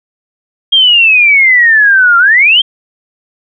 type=exponential two-way sweep; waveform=sine; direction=down then up; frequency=3249 to 1369 to 3249 Hz; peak=-3 dBFS; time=0.72-2.62 s; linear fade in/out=10 ms; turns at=2.18 s; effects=none